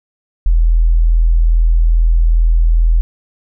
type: tone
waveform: sine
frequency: 41.2 Hz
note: E1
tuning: in tune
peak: -7 dBFS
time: 0.46-3.01 s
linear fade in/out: 0 ms
effects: none